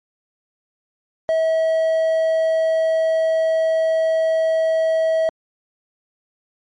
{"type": "tone", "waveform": "triangle", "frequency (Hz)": 645, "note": "E5", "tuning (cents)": -38, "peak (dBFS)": -13, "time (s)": [1.29, 5.29], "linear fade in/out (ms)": 0, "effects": ["MP3 48 kbps"]}